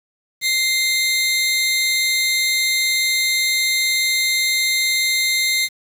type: tone pair together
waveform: 25% pulse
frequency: 2093 / 3729 Hz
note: C7 / A#7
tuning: 0 / 0 cents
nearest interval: minor seventh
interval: 1000 cents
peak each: -14 / -18 dBFS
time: 0.41-5.69 s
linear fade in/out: 50 ms
effects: 7-bit